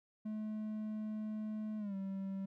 triangle tone with pitch glide, 214.9 to 193.68 Hz, A3 to G3, -41 to -21 cents, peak -36 dBFS, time 0.25-2.46 s, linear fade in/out 10 ms, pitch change -180 cents, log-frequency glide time 1.78-1.95 s, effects none

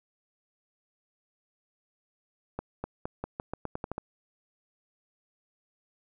accelerating click train, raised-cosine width 1 ms, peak -19 dBFS, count 11, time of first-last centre 2.59-3.981 s, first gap 250 ms, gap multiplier 0.86, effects none

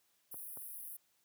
pink high-pass noise, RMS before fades -47 dBFS, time 0.31-0.97 s, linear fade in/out 10 ms, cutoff 9800 Hz, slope 96 dB/octave
clicks, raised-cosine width 1 ms, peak -38 dBFS, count 2, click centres 0.343 / 0.573 s
effects white hiss -75 dBFS RMS until 1.24 s + high-pass 80 Hz 12 dB/octave

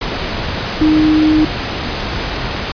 sine tone in noise, 309.4 Hz, D#4, 10 cents flat, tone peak -8 dBFS, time 0.81-1.45 s, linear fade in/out 5 ms, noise pink, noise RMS -20 dBFS, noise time 0.01-2.72 s, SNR +9 dB, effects resampled to 11025 Hz

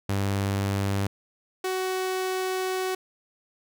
sawtooth tone pair in turn, 99 / 373.8 Hz, G2 / F#4, +18 / +18 cents, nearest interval octave + major seventh, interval 2300 cents, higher second, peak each -20 / -22 dBFS, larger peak first, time 0.09-1.07 / 1.64-2.95 s, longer second, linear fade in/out 5 ms, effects none

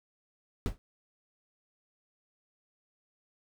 brown noise with exponential decay, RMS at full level -25 dBFS, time 0.66-0.78 s, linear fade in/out 0 ms, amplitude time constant 26 ms, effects none

